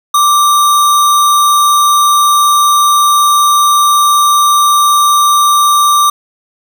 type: tone with sample-and-hold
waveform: sine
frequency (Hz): 1174.7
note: D6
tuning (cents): 0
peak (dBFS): -5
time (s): 0.14-6.1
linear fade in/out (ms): 5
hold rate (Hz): 4900
effects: none